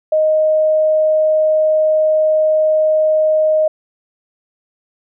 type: tone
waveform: sine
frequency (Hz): 622.3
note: D#5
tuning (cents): 0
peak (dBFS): -10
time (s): 0.12-3.68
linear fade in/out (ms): 5
effects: none